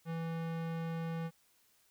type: tone with low-pass filter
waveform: square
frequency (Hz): 164.81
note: E3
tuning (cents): 0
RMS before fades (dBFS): -38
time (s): 0.05-1.31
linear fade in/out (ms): 50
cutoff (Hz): 2600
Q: 0.66
effects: white hiss -70 dBFS RMS until 1.9 s